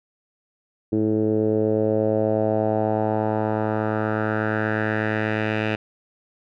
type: tone with low-pass filter sweep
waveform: 10% pulse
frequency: 108.3 Hz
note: A2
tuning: 27 cents flat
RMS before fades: -22 dBFS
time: 0.92-5.76 s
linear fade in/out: 10 ms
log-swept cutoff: 350 to 2500 Hz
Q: 2.9
effects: none